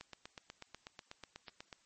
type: click train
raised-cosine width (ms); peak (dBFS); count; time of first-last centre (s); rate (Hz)
0.2; -29; 15; 0.01-1.728; 8.15
effects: white hiss -71 dBFS RMS until 1.85 s + MP3 32 kbps